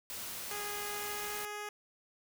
white noise, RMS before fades -42 dBFS, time 0.1-1.45 s, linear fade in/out 0 ms
10% pulse tone with pitch glide, 412.9 to 416.5 Hz, G#4 to G#4, -10 to +5 cents, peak -31 dBFS, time 0.51-1.69 s, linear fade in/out 2 ms, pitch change +15 cents, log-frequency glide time 0.89-1.36 s
effects none

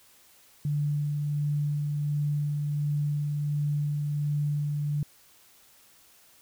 sine tone with tremolo, 146.83 Hz, D3, in tune, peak -24 dBFS, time 0.65-5.03 s, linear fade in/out 2 ms, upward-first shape sine, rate 1.4 Hz, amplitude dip 25%, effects white hiss -58 dBFS RMS until 6.41 s

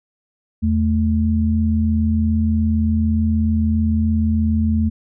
sine tone pair together, 82 / 219.2 Hz, E2 / A3, -9 / -6 cents, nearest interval octave + perfect fourth, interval 1703 cents, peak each -17 dBFS, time 0.62-4.9 s, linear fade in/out 20 ms, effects none

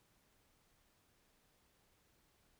silence, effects pink hiss -74 dBFS RMS until 2.59 s

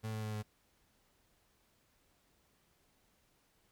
35% pulse tone with pitch steps, 110 / 108.8 / 107.61 / 106.44 Hz, A2 / A2 / A2 / G#2, 0 / -19 / -38 / +43 cents, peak -36 dBFS, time 0.03-0.43 s, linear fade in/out 20 ms, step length 100 ms, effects pink hiss -73 dBFS RMS until 3.71 s

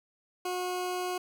20% pulse tone, 362.5 Hz, F#4, 35 cents flat, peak -26 dBFS, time 0.45-1.18 s, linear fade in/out 5 ms, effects none

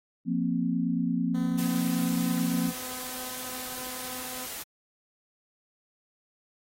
sine chord, F suspended fourth, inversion none, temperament just, 174.61 / 232.8 / 261.9 Hz, F3 / Bb3 / C4, 0 / -2 / +2 cents, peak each -29 dBFS, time 0.25-2.73 s, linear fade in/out 50 ms
10% pulse tone with tremolo, 253.8 Hz, B3, 47 cents sharp, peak -33 dBFS, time 1.34-4.46 s, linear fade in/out 10 ms, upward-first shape sine, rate 3.3 Hz, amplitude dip 25%
white noise, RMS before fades -38 dBFS, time 1.57-4.64 s, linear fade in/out 20 ms
effects AAC 48 kbps

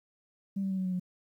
sine tone with pitch steps, 196 / 192.97 / 189.98 / 187.04 / 184.15 / 181.3 Hz, G3 / G3 / F#3 / F#3 / F#3 / F#3, 0 / -27 / +46 / +19 / -8 / -35 cents, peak -28 dBFS, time 0.56-0.998 s, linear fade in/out 10 ms, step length 73 ms, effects tanh soft clip ceiling -24 dBFS + 11-bit

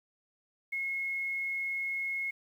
sine tone with quantisation, 2169 Hz, C#7, 38 cents flat, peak -31 dBFS, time 0.72-2.31 s, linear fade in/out 10 ms, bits 10, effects none

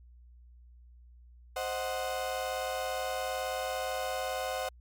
35% pulse chord, C diminished, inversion none, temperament equal, 523.3 / 622.3 / 740 Hz, C5 / Eb5 / Gb5, 0 / 0 / 0 cents, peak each -34 / -37 / -34 dBFS, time 1.56-4.69 s, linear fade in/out 5 ms, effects added 60 Hz sine -52 dBFS peak until 4.8 s + MP3 96 kbps

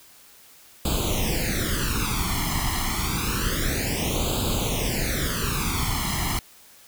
pink noise with flanger, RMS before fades -25 dBFS, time 0.85-6.39 s, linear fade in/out 2 ms, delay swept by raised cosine 0.26 to 0.98 ms, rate 0.28 Hz, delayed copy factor +1, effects white hiss -51 dBFS RMS until 6.87 s

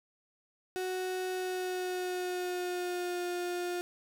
35% pulse tone with pitch glide, 370 to 354.3 Hz, F#4 to F4, 0 to +25 cents, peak -31 dBFS, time 0.76-3.81 s, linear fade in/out 0 ms, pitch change -75 cents, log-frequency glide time 1.31-3.25 s, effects none

